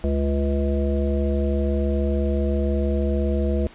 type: harmonic tone with a mistuned harmonic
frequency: 70.5 Hz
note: C#2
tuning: 30 cents sharp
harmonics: 1 / 3 / 5 / 7 / 9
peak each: -21 / -26 / -28 / -29 / -31 dBFS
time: 0.04-3.67 s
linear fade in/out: 0 ms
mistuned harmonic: 5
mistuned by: -30 cents
effects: pink hiss -47 dBFS RMS until 3.74 s + resampled to 8000 Hz